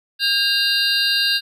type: tone cluster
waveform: triangle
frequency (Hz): 1610 / 2795 / 3729 / 4095 / 4710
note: G6 / F7 / A#7 / C8 / D8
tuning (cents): +46 / +1 / 0 / -38 / +4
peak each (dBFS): -21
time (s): 0.19-1.41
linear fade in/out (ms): 50
effects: none